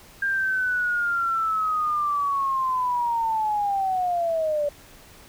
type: linear sweep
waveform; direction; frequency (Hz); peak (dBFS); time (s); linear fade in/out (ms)
sine; down; 1604 to 575; -21; 0.22-4.69; 5
effects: pink hiss -49 dBFS RMS until 5.28 s